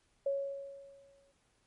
sine tone with exponential decay, 554.4 Hz, C#5, in tune, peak -28 dBFS, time 0.26-1.32 s, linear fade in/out 5 ms, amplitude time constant 230 ms, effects pink hiss -73 dBFS RMS until 1.66 s + MP3 48 kbps

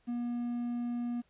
triangle tone with quantisation, 240 Hz, B3, 49 cents flat, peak -30 dBFS, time 0.07-1.22 s, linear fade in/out 20 ms, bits 10, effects pink hiss -71 dBFS RMS until 1.29 s + resampled to 8000 Hz

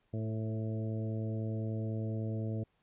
harmonic tone with a mistuned harmonic, 110 Hz, A2, in tune, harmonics 1 / 2 / 3 / 4 / 5 / 6, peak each -34 / -40 / -44 / -46 / -48 / -50 dBFS, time 0.13-2.64 s, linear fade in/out 10 ms, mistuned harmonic 4, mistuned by +15 cents, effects pink hiss -75 dBFS RMS until 2.82 s + resampled to 8000 Hz

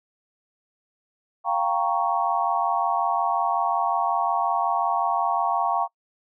sine chord, G half-diminished seventh, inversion third, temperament equal, 698.5 / 784 / 932.3 / 1108.7 Hz, F5 / G5 / Bb5 / Db6, 0 / 0 / 0 / 0 cents, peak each -26 dBFS, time 1.44-5.88 s, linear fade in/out 50 ms, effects noise-tail reverb RT60 0.1 s tail -24 dB re dry

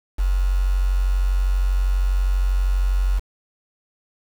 sine tone with quantisation, 46.24 Hz, F#1, in tune, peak -16 dBFS, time 0.18-3.2 s, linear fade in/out 20 ms, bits 6, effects none

